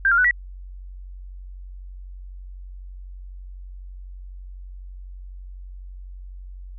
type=tone with pitch steps; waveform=sine; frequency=1582 / 1393 / 1489 / 1938 Hz; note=G6 / F6 / F#6 / B6; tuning=+15 / -5 / +11 / -33 cents; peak=-14 dBFS; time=0.05-0.31 s; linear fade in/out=2 ms; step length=65 ms; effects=added 46 Hz sine -35 dBFS peak until 6.78 s